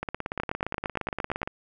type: two click trains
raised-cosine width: 0.5 ms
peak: -13 / -15 dBFS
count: 10 / 26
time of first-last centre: 0.4-1.431 / 0.03-1.475 s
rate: 8.73 / 17.3 Hz
effects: none

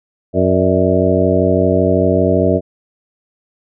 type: harmonic tone with a mistuned harmonic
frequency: 92.8 Hz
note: F#2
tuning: 6 cents sharp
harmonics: 1 / 2 / 3 / 4 / 5 / 6 / 7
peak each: -18 / -18 / -18 / -18 / -18 / -18 / -18 dBFS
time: 0.33-2.61 s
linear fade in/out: 50 ms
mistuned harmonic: 6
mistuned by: +84 cents
effects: none

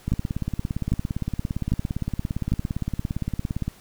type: two click trains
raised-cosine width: 5 ms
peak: -13 / -9 dBFS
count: 64 / 4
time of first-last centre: 0.08-3.68 / 0.12-2.52 s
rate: 17.5 / 1.25 Hz
effects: pink hiss -51 dBFS RMS until 3.8 s

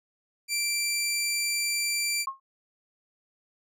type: tone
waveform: 15% pulse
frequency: 2350 Hz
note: D7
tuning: 1 cent sharp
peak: -19 dBFS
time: 0.48-2.26 s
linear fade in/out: 50 ms
type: tone with exponential decay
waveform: sine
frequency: 1077 Hz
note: C6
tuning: 50 cents sharp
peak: -24 dBFS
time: 2.27-2.4 s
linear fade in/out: 5 ms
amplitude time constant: 27 ms
effects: none

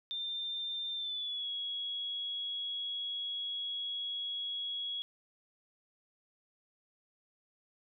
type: tone with pitch glide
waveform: sine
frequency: 3593 to 3333 Hz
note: A7 to G#7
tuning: +36 to +5 cents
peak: -35 dBFS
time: 0.11-5.02 s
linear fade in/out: 0 ms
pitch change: -131 cents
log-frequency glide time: 0.94-1.49 s
effects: none

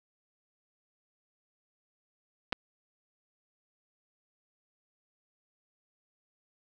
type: clicks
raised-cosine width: 0.3 ms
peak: -18 / -13 dBFS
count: 2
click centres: 2.524 / 2.528 s
effects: none

